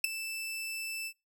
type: tone with ADSR envelope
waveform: sawtooth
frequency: 2645 Hz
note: E7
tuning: 5 cents sharp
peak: -17 dBFS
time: 0.04-1.13 s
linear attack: 4 ms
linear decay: 9 ms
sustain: -16 dB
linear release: 65 ms
effects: noise-tail reverb RT60 0.2 s tail -19 dB re dry